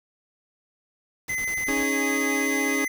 pink noise bursts, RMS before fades -40 dBFS, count 6, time 1.28-1.834 s, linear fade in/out 2 ms, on 69 ms, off 28 ms
square tone, 2041 Hz, C7, 44 cents flat, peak -26 dBFS, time 1.29-2.88 s, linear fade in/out 5 ms
40% pulse chord, C# suspended second, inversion none, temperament equal with one note detuned, 275.7 / 311.1 / 415.3 Hz, C#4 / D#4 / G#4, -9 / 0 / 0 cents, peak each -26 / -30 / -30 dBFS, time 1.68-2.85 s, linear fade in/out 5 ms
effects none

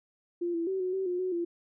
sine tone with pitch steps, 347 / 334.6 / 381.5 / 367.5 / 382.2 / 357.2 / 370 / 343 Hz, F4 / E4 / G4 / F#4 / G4 / F4 / F#4 / F4, -11 / +26 / -47 / -12 / -44 / +39 / 0 / -31 cents, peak -28 dBFS, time 0.41-1.45 s, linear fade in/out 10 ms, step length 130 ms, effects none

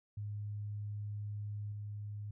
sine tone with level steps, 103.83 Hz, G#2, in tune, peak -38 / -40 dBFS, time 0.17-2.31 s, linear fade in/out 5 ms, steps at 1.72 s, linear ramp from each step 2 ms, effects none

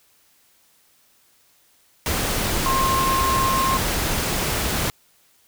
sine tone in noise, 1063 Hz, C6, 27 cents sharp, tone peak -19 dBFS, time 2.66-3.77 s, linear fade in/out 0 ms, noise pink, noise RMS -23 dBFS, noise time 2.06-4.9 s, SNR +1 dB, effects white hiss -59 dBFS RMS until 5.47 s

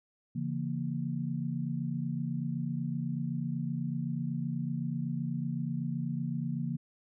sine chord, A# diminished, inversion first, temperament just, 139.85 / 167.82 / 233.1 Hz, C#3 / E3 / A#3, +16 / +31 / 0 cents, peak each -35 / -35 / -36 dBFS, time 0.35-6.77 s, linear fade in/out 10 ms, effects none

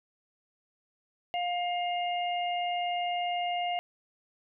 harmonic tone, 707 Hz, F5, 21 cents sharp, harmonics 1 / 3 / 4, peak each -29 / -39 / -37 dBFS, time 1.34-3.79 s, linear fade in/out 0 ms, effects none

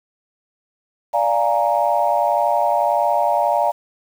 sine chord, Bb dominant seventh, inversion first, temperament equal, 587.3 / 698.5 / 830.6 / 932.3 Hz, D5 / F5 / Ab5 / Bb5, 0 / 0 / 0 / 0 cents, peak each -20 / -19 / -21 / -20 dBFS, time 1.13-3.72 s, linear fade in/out 20 ms, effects tanh soft clip ceiling -4 dBFS + 7-bit

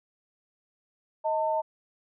sine tone pair together, 629.5 / 898 Hz, D#5 / A5, +20 / +35 cents, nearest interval tritone, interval 615 cents, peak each -27 dBFS, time 1.24-1.62 s, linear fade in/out 20 ms, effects none

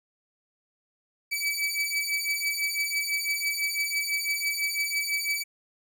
sawtooth beating tone pair, 2291 / 2297 Hz, D7 / D7, -44 / -39 cents, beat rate 6 Hz, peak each -26 dBFS, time 1.31-5.44 s, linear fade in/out 20 ms, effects none

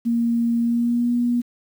sine tone with pitch glide, 233.7 to 241 Hz, A#3 to B3, +5 to -42 cents, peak -17 dBFS, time 0.05-1.42 s, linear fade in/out 20 ms, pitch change +53 cents, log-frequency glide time 0.6-1.12 s, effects 8-bit

